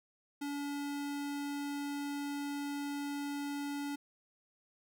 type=tone; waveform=square; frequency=285.8 Hz; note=D4; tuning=47 cents flat; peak=-37 dBFS; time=0.41-3.96 s; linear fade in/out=10 ms; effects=none